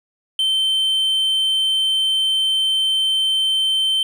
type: tone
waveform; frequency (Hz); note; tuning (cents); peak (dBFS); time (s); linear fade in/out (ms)
triangle; 3100; G7; -20; -14; 0.39-4.03; 2
effects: none